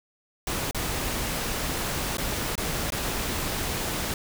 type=noise with dropouts; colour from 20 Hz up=pink; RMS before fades=-29 dBFS; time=0.47-4.14 s; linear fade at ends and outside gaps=2 ms; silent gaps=0.711-0.746 / 2.171-2.182 / 2.555-2.578 / 2.904-2.921 s; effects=none